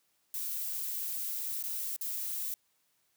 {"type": "noise with dropouts", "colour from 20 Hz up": "violet", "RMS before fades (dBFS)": -36, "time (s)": [0.34, 2.54], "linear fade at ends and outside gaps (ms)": 1, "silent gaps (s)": [[1.627, 1.638], [1.963, 2.011]], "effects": ["white hiss -74 dBFS RMS until 3.16 s", "high-pass 60 Hz 12 dB/octave"]}